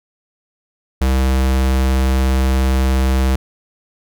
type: tone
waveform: square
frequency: 65.5 Hz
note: C2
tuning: 2 cents sharp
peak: -13 dBFS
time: 1.01-3.36 s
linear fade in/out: 5 ms
effects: none